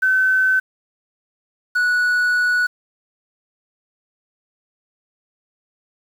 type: tone pair in turn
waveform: sine / triangle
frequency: 1525 / 1471.2 Hz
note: G6 / F#6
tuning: -48 / -10 cents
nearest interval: minor second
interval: 62 cents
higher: first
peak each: -13 / -13 dBFS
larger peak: neither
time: 0.02-0.6 / 1.75-2.67 s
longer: second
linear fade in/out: 10 ms
effects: 7-bit